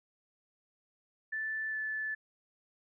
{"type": "tone with pitch glide", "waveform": "sine", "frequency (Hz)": [1757, 1741.8], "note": ["A6", "A6"], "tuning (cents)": [-3, -18], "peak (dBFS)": -33, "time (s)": [1.32, 2.15], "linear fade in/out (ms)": 10, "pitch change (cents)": -15, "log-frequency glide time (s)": [1.7, 1.76], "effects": []}